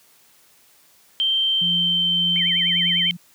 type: tone with pitch glide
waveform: sine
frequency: 3136 to 3107 Hz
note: G7 to G7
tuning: 0 to -16 cents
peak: -17 dBFS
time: 1.2-3.11 s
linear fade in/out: 0 ms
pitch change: -16 cents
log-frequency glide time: 1.35-2.07 s
type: tone with tremolo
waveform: sine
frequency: 174.61 Hz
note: F3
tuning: in tune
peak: -26 dBFS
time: 1.61-3.17 s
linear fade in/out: 10 ms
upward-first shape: triangle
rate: 1.8 Hz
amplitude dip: 40%
type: tone with vibrato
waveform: sine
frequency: 2093 Hz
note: C7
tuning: in tune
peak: -26 dBFS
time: 2.36-3.11 s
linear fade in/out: 0 ms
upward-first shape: triangle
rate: 10 Hz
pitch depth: 260 cents each way
effects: white hiss -55 dBFS RMS until 3.34 s + high-pass 80 Hz 12 dB/octave